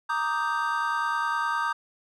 triangle chord, Eb major seventh, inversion second, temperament equal, 932.3 / 1174.7 / 1244.5 / 1568 Hz, Bb5 / D6 / Eb6 / G6, 0 / 0 / 0 / 0 cents, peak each -28 / -30 / -28 / -28 dBFS, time 0.09-1.73 s, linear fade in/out 10 ms, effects none

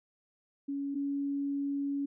sine tone pair in turn, 280 / 281 Hz, C#4 / C#4, +18 / +24 cents, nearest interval unison, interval 6 cents, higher second, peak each -32 / -30 dBFS, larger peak second, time 0.68-0.95 / 0.95-2.06 s, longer second, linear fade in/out 10 ms, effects none

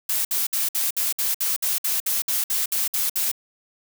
blue noise bursts, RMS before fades -23 dBFS, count 15, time 0.09-3.316 s, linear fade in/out 5 ms, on 160 ms, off 59 ms, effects none

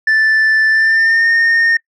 sine tone with pitch glide, 1760 to 1833.7 Hz, A6 to A#6, 0 to -29 cents, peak -6 dBFS, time 0.07-1.77 s, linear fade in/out 5 ms, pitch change +71 cents, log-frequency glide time 0.69-1.28 s, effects noise-tail reverb RT60 0.1 s tail -24 dB re dry + tanh soft clip ceiling -8 dBFS

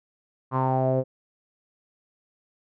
sawtooth tone with low-pass filter sweep, 130.81 Hz, C3, in tune, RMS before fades -23 dBFS, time 0.51-1.04 s, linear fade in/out 50 ms, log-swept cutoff 1100 to 520 Hz, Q 6.6, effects none

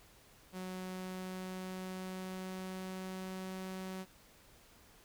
sawtooth tone with pitch glide, 185 to 187.8 Hz, F#3 to F#3, 0 to +26 cents, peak -37 dBFS, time 0.52-4.06 s, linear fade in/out 50 ms, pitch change +26 cents, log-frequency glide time 0.65-3.62 s, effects pink hiss -62 dBFS RMS until 5.04 s

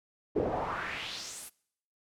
brown noise with band-pass filter sweep, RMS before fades -35 dBFS, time 0.35-1.5 s, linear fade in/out 20 ms, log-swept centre 380 to 12000 Hz, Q 2.7, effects noise-tail reverb RT60 0.7 s tail -24 dB re dry

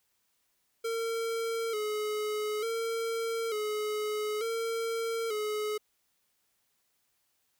square tone with vibrato, 440 Hz, A4, in tune, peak -31 dBFS, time 0.84-5.78 s, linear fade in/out 10 ms, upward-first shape square, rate 0.56 Hz, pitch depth 64 cents each way, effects white hiss -75 dBFS RMS until 7.59 s

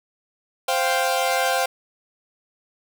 sawtooth chord, C suspended fourth, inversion none, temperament equal, 523.3 / 698.5 / 784 Hz, C5 / F5 / G5, 0 / 0 / 0 cents, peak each -20 dBFS, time 0.68-1.66 s, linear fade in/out 5 ms, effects none

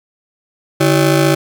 25% pulse ring-modulated tone, 237 Hz, A#3, 29 cents sharp, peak -3 dBFS, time 0.8-1.35 s, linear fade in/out 10 ms, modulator 91.1 Hz, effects none

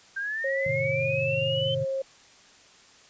sine linear sweep, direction up, 1568 to 3101 Hz, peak -28 dBFS, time 0.16-1.75 s, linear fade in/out 10 ms
sine tone with pitch glide, 542 to 536.7 Hz, C#5 to C5, -39 to +44 cents, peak -26 dBFS, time 0.44-2.02 s, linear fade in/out 5 ms, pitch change -17 cents, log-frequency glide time 1.37-1.86 s
sine chord, G# diminished, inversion none, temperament just, 103.83 / 124.59 / 149.51 Hz, G#2 / B2 / D3, 0 / +16 / +31 cents, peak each -37 / -33 / -33 dBFS, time 0.66-1.85 s, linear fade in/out 5 ms
effects white hiss -54 dBFS RMS until 3.09 s + resampled to 16000 Hz

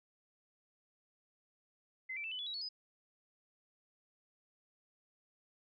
sine tone with pitch steps, 2054 / 2332 / 2648 / 3007 / 3415 / 3877 / 4403 / 4999 Hz, C7 / D7 / E7 / F#7 / G#7 / B7 / C#8 / D#8, -33 / -13 / +7 / +27 / +48 / -33 / -13 / +7 cents, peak -39 dBFS, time 2.09-2.69 s, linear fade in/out 10 ms, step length 75 ms, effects none

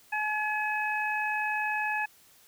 harmonic tone, 850 Hz, G#5, 40 cents sharp, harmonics 1 / 2 / 3, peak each -31 / -31 / -33 dBFS, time 0.12-2.06 s, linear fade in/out 10 ms, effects white hiss -59 dBFS RMS until 2.47 s

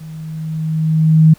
sine tone with level ramp, 158.1 Hz, D#3, 28 cents sharp, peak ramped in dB -29 to -3 dBFS, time 0-1.34 s, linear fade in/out 10 ms, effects pink hiss -47 dBFS RMS until 1.38 s

